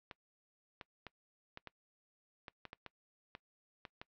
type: clicks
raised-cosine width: 0.3 ms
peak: -30 dBFS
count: 12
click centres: 0.112 / 0.812 / 1.067 / 1.574 / 1.673 / 2.482 / 2.653 / 2.731 / 2.863 / 3.351 / 3.852 / 4.015 s
effects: noise-tail reverb RT60 0.1 s tail -23 dB re dry + low-pass 5000 Hz 12 dB/octave